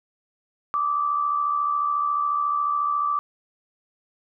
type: tone pair together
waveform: sine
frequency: 1165.9 / 1240 Hz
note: D6 / D#6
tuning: -13 / -6 cents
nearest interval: minor second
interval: 107 cents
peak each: -21 / -30 dBFS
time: 0.74-3.19 s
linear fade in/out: 0 ms
effects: none